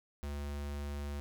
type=tone; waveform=square; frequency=72 Hz; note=D2; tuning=34 cents flat; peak=-38 dBFS; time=0.23-1.2 s; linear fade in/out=0 ms; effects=13-bit